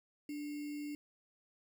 sine tone with sample-and-hold, 293.7 Hz, D4, in tune, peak -39 dBFS, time 0.29-0.95 s, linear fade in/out 2 ms, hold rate 2450 Hz, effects none

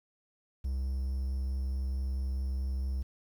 triangle tone with vibrato, 65.8 Hz, C2, 10 cents sharp, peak -28 dBFS, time 0.64-3.03 s, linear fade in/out 10 ms, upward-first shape sine, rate 4.6 Hz, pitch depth 8 cents each way, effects 10-bit

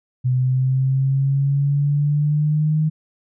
sine exponential sweep, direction up, 126.3 to 156.2 Hz, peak -15 dBFS, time 0.24-2.9 s, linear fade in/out 20 ms, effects none

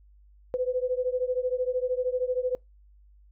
sine beating tone pair, 499 / 512 Hz, B4 / C5, +18 / -38 cents, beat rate 13 Hz, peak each -27 / -29 dBFS, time 0.54-2.55 s, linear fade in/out 0 ms, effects noise-tail reverb RT60 0.2 s tail -26 dB re dry + added 50 Hz sine -53 dBFS peak until 3.31 s

